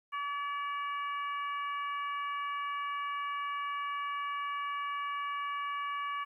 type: harmonic tone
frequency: 572 Hz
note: D5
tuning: 46 cents flat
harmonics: 2 / 3 / 4 / 5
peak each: -34 / -44 / -44 / -48 dBFS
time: 0.12-6.25 s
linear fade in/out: 20 ms
effects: 12-bit